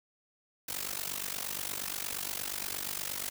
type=noise with amplitude modulation; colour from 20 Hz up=white; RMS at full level=-33 dBFS; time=0.68-3.3 s; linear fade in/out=10 ms; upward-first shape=sine; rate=48.5 Hz; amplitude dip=90%; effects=none